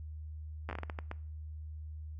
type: slowing click train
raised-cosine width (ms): 0.5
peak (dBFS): -24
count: 10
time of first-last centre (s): 0.69-1.114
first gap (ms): 9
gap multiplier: 1.39
effects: noise-tail reverb RT60 0.5 s tail -21 dB re dry + added 77 Hz sine -41 dBFS peak until 2.19 s